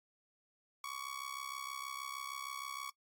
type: tone with amplitude modulation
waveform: sawtooth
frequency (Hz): 1123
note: C#6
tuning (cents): +22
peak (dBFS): -34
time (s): 0.84-2.9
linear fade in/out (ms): 2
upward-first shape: sine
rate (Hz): 66.4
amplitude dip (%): 80
effects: noise-tail reverb RT60 0.1 s tail -19 dB re dry + AAC 64 kbps